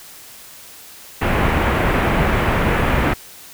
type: low-pass noise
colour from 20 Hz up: pink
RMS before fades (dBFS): -17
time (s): 1.21-3.14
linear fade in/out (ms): 10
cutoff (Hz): 2500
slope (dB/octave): 24
effects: white hiss -40 dBFS RMS until 3.53 s